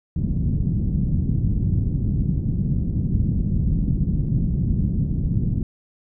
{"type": "low-pass noise", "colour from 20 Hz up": "white", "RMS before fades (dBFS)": -21, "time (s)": [0.16, 5.63], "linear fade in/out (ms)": 2, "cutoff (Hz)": 190, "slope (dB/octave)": 24, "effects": []}